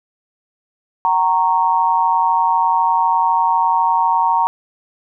sine tone with amplitude modulation, 929 Hz, A#5, 6 cents flat, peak -8 dBFS, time 1.05-4.47 s, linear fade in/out 0 ms, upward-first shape sine, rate 172 Hz, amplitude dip 90%, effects none

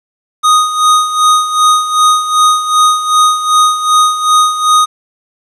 square tone with tremolo, 1243 Hz, D#6, 2 cents flat, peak -5 dBFS, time 0.43-4.86 s, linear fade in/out 20 ms, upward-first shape sine, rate 2.6 Hz, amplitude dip 70%, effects resampled to 24000 Hz + 7-bit

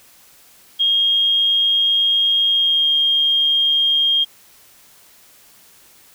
sine tone with pitch glide, 3246 to 3224 Hz, G#7 to G7, -40 to +48 cents, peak -13 dBFS, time 0.79-4.25 s, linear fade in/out 20 ms, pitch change -12 cents, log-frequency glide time 2.45-2.91 s, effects white hiss -49 dBFS RMS until 6.14 s

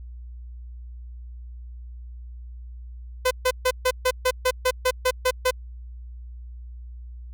sawtooth tone bursts, 508 Hz, B4, 49 cents sharp, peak -14 dBFS, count 12, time 3.25-5.51 s, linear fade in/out 10 ms, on 60 ms, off 140 ms, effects added 60 Hz sine -36 dBFS peak until 7.33 s

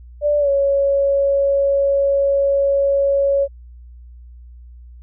sine tone with pitch glide, 587.3 to 556.3 Hz, D5 to C#5, 0 to +6 cents, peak -13 dBFS, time 0.21-3.48 s, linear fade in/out 50 ms, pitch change -94 cents, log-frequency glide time 0.39-0.49 s, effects added 60 Hz sine -37 dBFS peak until 5.02 s

